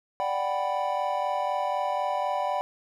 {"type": "chord", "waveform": "triangle", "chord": "G major seventh", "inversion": "second", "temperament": "equal", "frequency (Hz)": [587.3, 740, 784, 987.8], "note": ["D5", "F#5", "G5", "B5"], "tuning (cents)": [0, 0, 0, 0], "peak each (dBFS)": -29, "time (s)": [0.2, 2.61], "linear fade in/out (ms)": 0, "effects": []}